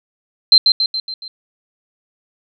sine tone with echo, 4120 Hz, C8, 28 cents flat, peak -3 dBFS, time 0.52-0.58 s, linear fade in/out 2 ms, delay 140 ms, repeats 5, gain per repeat -5 dB, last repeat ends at 1.28 s, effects none

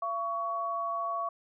sine tone pair together, 680 / 1121.8 Hz, F5 / C#6, -46 / +20 cents, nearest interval major sixth, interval 866 cents, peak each -35 / -31 dBFS, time 0.02-1.29 s, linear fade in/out 5 ms, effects none

